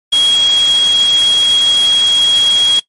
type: tone in noise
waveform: sine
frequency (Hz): 3296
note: G#7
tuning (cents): -14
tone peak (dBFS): -7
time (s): 0.12-2.8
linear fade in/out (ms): 10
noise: white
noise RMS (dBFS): -21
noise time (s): 0.12-2.8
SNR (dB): +11
effects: noise-tail reverb RT60 0.1 s tail -20 dB re dry + MP3 48 kbps